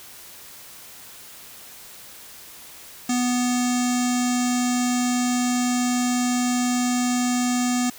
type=tone with low-pass filter; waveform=square; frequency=246.9 Hz; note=B3; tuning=in tune; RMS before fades=-22 dBFS; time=3.09-7.9 s; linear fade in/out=5 ms; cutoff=7300 Hz; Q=5.9; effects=white hiss -43 dBFS RMS until 7.98 s